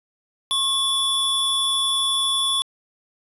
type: tone pair together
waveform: square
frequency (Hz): 1086 / 3448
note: C#6 / A7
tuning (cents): -36 / -36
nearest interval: octave + minor sixth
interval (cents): 2000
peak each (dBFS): -29 / -20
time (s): 0.51-2.62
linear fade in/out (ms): 0
effects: resampled to 32000 Hz